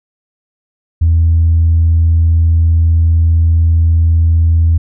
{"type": "tone", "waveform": "sine", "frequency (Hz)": 82.41, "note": "E2", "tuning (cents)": 0, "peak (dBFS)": -5, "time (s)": [1.01, 4.78], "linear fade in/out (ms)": 10, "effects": ["tanh soft clip ceiling -3 dBFS"]}